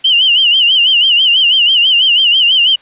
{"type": "tone with vibrato", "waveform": "sine", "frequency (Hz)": 2971, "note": "F#7", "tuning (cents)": 6, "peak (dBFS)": -6, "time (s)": [0.04, 2.76], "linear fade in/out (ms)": 10, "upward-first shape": "sine", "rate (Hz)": 6.1, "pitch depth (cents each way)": 120, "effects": ["white hiss -45 dBFS RMS until 2.81 s", "resampled to 8000 Hz"]}